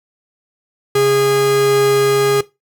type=tone pair together; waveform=45% pulse; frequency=137.2 / 410.5 Hz; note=C#3 / G#4; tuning=-17 / -20 cents; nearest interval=octave + perfect fifth; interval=1897 cents; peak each=-22 / -12 dBFS; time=0.95-2.41 s; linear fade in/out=5 ms; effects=noise-tail reverb RT60 0.2 s tail -18 dB re dry